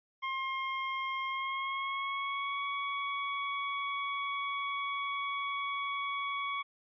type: tone with pitch glide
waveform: 25% pulse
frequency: 1066 to 1122.2 Hz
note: C6 to C#6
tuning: +32 to +21 cents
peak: -29 dBFS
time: 0.22-6.63 s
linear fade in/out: 20 ms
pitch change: +89 cents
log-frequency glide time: 1.27-2.62 s
effects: resampled to 11025 Hz